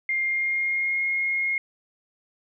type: tone with pitch glide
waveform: sine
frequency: 2114 to 2148 Hz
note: C7 to C7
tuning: +17 to +45 cents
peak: -22 dBFS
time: 0.09-1.58 s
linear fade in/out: 2 ms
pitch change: +28 cents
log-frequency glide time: 0.23-1.04 s
effects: none